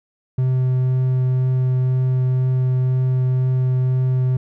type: tone with vibrato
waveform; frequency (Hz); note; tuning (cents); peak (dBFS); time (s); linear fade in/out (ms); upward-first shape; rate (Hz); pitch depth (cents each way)
triangle; 128.5; C3; -31; -13; 0.38-4.37; 5; triangle; 2; 8
effects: none